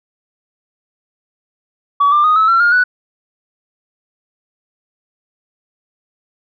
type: tone with pitch steps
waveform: sine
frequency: 1138 / 1189.1 / 1242.4 / 1298.2 / 1356.4 / 1417.3 / 1480.9 Hz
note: C#6 / D6 / D#6 / E6 / E6 / F6 / F#6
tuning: +45 / +21 / -3 / -27 / +49 / +25 / +1 cents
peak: -7 dBFS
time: 2-2.84 s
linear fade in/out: 10 ms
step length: 120 ms
effects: tanh soft clip ceiling -5 dBFS